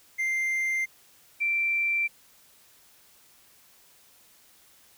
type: tone pair in turn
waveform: triangle / sine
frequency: 2093 / 2349 Hz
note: C7 / D7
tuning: 0 / 0 cents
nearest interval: major second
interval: 200 cents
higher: second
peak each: -23 dBFS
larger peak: neither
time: 0.18-0.86 / 1.4-2.08 s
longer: neither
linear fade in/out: 20 ms
effects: white hiss -58 dBFS RMS until 4.97 s